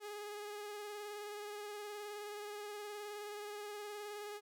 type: tone with vibrato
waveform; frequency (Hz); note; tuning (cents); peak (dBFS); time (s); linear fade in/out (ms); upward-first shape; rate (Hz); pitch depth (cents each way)
sawtooth; 415.3; G#4; 0; -40; 0-4.41; 50; sine; 19; 25
effects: none